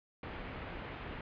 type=low-pass noise; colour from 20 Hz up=pink; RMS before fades=-44 dBFS; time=0.23-1.21 s; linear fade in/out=2 ms; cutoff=2800 Hz; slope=24 dB/octave; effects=resampled to 11025 Hz